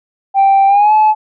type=tone with pitch glide; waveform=sine; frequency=784 to 859.9 Hz; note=G5 to A5; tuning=0 to -40 cents; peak=-4 dBFS; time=0.34-1.15 s; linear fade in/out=50 ms; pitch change=+160 cents; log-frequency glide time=0.67-0.93 s; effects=tanh soft clip ceiling -4 dBFS